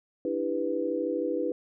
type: chord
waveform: sine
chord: E minor seventh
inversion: third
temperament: just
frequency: 296.7 / 329.6 / 395.6 / 494.4 Hz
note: D4 / E4 / G4 / B4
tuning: +18 / 0 / +16 / +2 cents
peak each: -33 / -32 / -34 / -30 dBFS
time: 0.25-1.52 s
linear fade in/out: 2 ms
effects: none